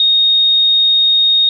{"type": "tone", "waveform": "sine", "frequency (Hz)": 3718, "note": "A#7", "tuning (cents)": -5, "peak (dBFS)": -8, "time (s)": [0, 1.49], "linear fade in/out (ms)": 2, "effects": []}